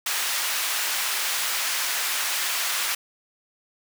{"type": "high-pass noise", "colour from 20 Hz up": "pink", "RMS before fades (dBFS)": -26, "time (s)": [0.06, 2.95], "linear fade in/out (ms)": 5, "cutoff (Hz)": 1400, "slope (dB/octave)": 12, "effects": []}